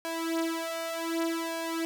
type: tone with flanger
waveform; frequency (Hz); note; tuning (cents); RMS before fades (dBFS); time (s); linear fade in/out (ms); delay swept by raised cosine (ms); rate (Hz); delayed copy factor
sawtooth; 329.6; E4; 0; -32; 0.05-1.85; 0; 1.8 to 4.7; 0.66; +0.9
effects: none

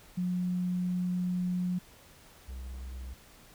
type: tone pair in turn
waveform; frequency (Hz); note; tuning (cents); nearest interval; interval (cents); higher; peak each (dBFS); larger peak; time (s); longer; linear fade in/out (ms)
sine / triangle; 180 / 63.64; F#3 / C2; -47 / -47; octave + tritone; 1800; first; -28 / -36; first; 0.17-1.79 / 2.48-3.14; first; 10
effects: pink hiss -56 dBFS RMS until 3.54 s

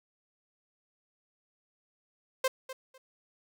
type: tone with echo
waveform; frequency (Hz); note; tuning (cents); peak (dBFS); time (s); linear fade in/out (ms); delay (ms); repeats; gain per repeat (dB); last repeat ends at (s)
sawtooth; 523.3; C5; 0; -21; 2.44-2.48; 5; 250; 2; -14; 2.98
effects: none

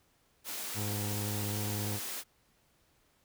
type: high-pass noise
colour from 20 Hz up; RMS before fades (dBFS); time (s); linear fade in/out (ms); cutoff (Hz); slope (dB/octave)
white; -39; 0.44-2.24; 50; 190; 24
type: harmonic tone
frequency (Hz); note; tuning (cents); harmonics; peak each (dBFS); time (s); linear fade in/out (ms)
103.83; G#2; 0; 1 / 2 / 3 / 4 / 5 / 7 / 8 / 9; -35 / -41 / -45 / -47 / -49 / -52 / -53 / -54; 0.74-2; 50
effects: pink hiss -70 dBFS RMS until 3.24 s

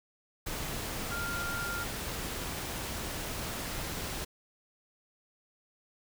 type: tone in noise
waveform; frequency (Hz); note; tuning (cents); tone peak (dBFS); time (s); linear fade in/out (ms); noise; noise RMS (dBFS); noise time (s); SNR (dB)
sine; 1396.9; F6; 0; -35; 1.11-1.84; 10; pink; -37; 0.46-4.25; -1
effects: none

